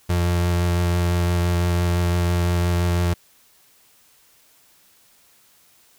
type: tone with vibrato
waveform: 35% pulse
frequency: 87.31 Hz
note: F2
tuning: in tune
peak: -16 dBFS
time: 0.09-3.14 s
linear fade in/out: 10 ms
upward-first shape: sine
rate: 5.9 Hz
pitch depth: 14 cents each way
effects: white hiss -56 dBFS RMS until 5.98 s